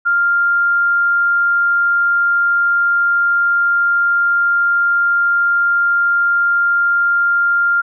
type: tone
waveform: sine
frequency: 1396.9 Hz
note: F6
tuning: in tune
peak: -11 dBFS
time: 0.05-7.82 s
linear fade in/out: 20 ms
effects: none